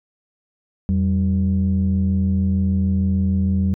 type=tone pair together; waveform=sine; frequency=85.7 / 192.26 Hz; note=F2 / G3; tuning=-32 / -33 cents; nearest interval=octave + major second; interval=1399 cents; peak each=-17 dBFS; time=0.89-3.74 s; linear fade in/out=0 ms; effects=tanh soft clip ceiling -11 dBFS